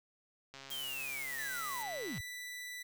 click train, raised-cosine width 0.2 ms, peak -32 dBFS, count 224, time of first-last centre 0.54-2.18 s, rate 136 Hz
white high-pass noise, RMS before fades -46 dBFS, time 0.7-1.83 s, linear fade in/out 5 ms, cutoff 5600 Hz, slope 24 dB/octave
sine linear sweep, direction down, 3232 to 67.5 Hz, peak -39 dBFS, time 0.71-2.21 s, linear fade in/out 5 ms
sawtooth tone, 1977 Hz, B6, 1 cent sharp, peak -39 dBFS, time 1.38-2.83 s, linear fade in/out 10 ms
effects none

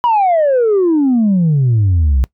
sine exponential sweep, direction down, 987.8 to 61 Hz, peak -7 dBFS, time 0.04-2.24 s, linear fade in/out 0 ms, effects noise-tail reverb RT60 0.1 s tail -24 dB re dry + tanh soft clip ceiling -7 dBFS

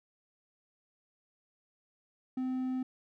triangle tone, 257.3 Hz, C4, 29 cents flat, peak -29 dBFS, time 2.37-2.83 s, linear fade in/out 5 ms, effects none

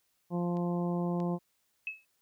harmonic tone, 174.61 Hz, F3, in tune, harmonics 1 / 2 / 3 / 4 / 5 / 6, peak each -30 / -36 / -40 / -42 / -44 / -46 dBFS, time 0.3-1.39 s, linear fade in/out 50 ms
clicks, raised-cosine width 0.2 ms, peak -37 / -33 dBFS, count 2, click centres 0.57 / 1.202 s
sine tone with exponential decay, 2591 Hz, E7, 30 cents flat, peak -30 dBFS, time 1.87-2.05 s, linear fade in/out 1 ms, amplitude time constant 38 ms
effects white hiss -75 dBFS RMS until 2.21 s

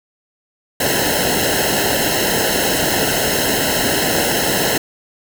pink noise with comb filter, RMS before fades -17 dBFS, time 0.8-4.78 s, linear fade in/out 5 ms, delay 0.85 ms, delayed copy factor -1, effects none

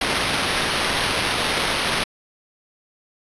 white noise with sample-and-hold, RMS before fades -22 dBFS, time 0.01-2.04 s, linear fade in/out 5 ms, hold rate 7350 Hz, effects resampled to 24000 Hz

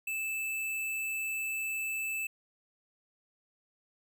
square tone, 2631 Hz, E7, 4 cents flat, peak -33 dBFS, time 0.07-2.27 s, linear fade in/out 5 ms, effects none

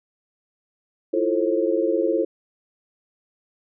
sine chord, F major seventh, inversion third, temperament equal with one note detuned, 329.6 / 349.2 / 440 / 534.2 Hz, E4 / F4 / A4 / C5, 0 / 0 / 0 / +36 cents, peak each -24 dBFS, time 1.13-2.25 s, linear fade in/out 10 ms, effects none

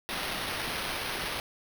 white noise with sample-and-hold, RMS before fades -34 dBFS, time 0.09-1.4 s, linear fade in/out 0 ms, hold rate 7350 Hz, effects none

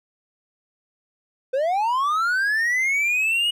triangle linear sweep, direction up, 499.8 to 2919 Hz, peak -17 dBFS, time 1.53-3.51 s, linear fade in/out 10 ms, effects none

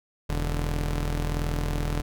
sawtooth tone pair together, 41.23 / 146.83 Hz, E1 / D3, +1 / 0 cents, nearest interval octave + minor seventh, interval 2199 cents, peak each -22 / -28 dBFS, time 0.29-2.02 s, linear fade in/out 10 ms, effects none

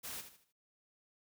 white noise with echo, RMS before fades -44 dBFS, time 0.03-0.22 s, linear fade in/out 20 ms, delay 77 ms, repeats 4, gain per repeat -9 dB, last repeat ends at 0.528 s, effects none

